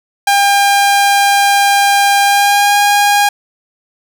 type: tone with pitch glide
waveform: sawtooth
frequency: 802 to 816 Hz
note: G5 to G#5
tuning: +39 to -31 cents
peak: -4 dBFS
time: 0.27-3.29 s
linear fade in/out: 5 ms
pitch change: +30 cents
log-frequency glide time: 2.24-2.78 s
effects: none